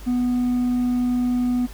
sine tone with hard clipping, 246.9 Hz, B3, in tune, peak -19 dBFS, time 0.06-1.67 s, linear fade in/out 20 ms, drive 2 dB, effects added 50 Hz sine -36 dBFS peak until 1.73 s + pink hiss -45 dBFS RMS until 1.73 s

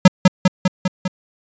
square tone with echo, 185 Hz, F#3, in tune, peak -3 dBFS, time 0.05-0.08 s, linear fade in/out 5 ms, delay 200 ms, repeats 5, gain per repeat -3 dB, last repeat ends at 1.08 s, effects resampled to 16000 Hz

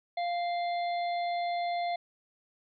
harmonic tone, 697 Hz, F5, 4 cents flat, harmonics 1 / 3 / 5 / 6, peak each -29 / -41 / -47 / -47 dBFS, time 0.17-1.96 s, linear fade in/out 5 ms, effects none

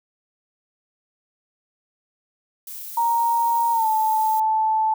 violet noise, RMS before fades -35 dBFS, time 2.67-4.4 s, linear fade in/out 2 ms
sine tone with pitch glide, 932.3 to 874.9 Hz, A#5 to A5, 0 to -10 cents, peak -17 dBFS, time 2.97-4.94 s, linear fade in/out 5 ms, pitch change -110 cents, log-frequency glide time 3.72-3.88 s
effects none

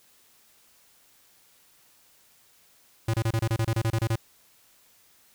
square tone bursts, 112.5 Hz, A2, 39 cents sharp, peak -23 dBFS, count 13, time 3.08-4.158 s, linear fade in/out 5 ms, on 58 ms, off 27 ms, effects white hiss -60 dBFS RMS until 5.34 s

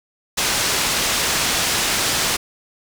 white low-pass noise, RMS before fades -20 dBFS, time 0.37-2.37 s, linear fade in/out 10 ms, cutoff 7000 Hz, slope 12 dB/octave, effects none

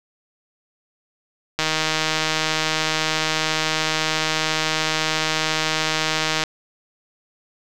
click train, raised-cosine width 0.2 ms, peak -3 dBFS, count 762, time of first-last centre 1.59-6.437 s, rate 157 Hz, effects 7-bit

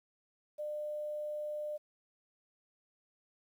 sine tone with quantisation, 600 Hz, D5, 37 cents sharp, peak -36 dBFS, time 0.58-1.78 s, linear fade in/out 20 ms, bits 11, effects none

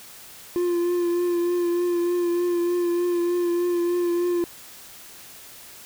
triangle tone with vibrato, 349.2 Hz, F4, in tune, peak -18 dBFS, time 0.56-4.44 s, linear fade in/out 0 ms, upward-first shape triangle, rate 3.3 Hz, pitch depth 27 cents each way, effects white hiss -44 dBFS RMS until 5.85 s

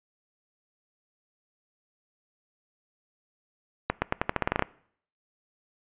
accelerating click train, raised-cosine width 0.5 ms, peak -8 dBFS, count 12, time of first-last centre 3.9-4.624 s, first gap 120 ms, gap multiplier 0.87, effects noise-tail reverb RT60 0.6 s tail -22 dB re dry + resampled to 8000 Hz

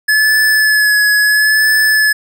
square tone with vibrato, 1713 Hz, A6, 47 cents flat, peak -9 dBFS, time 0.08-2.13 s, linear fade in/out 10 ms, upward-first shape sine, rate 0.74 Hz, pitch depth 26 cents each way, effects none

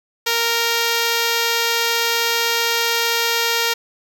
5% pulse tone, 464.5 Hz, A#4, 6 cents flat, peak -5 dBFS, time 0.26-3.74 s, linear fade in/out 10 ms, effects none

